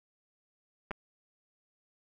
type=clicks; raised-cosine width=0.5 ms; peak=-22 dBFS; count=2; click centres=0.909 / 0.914 s; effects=none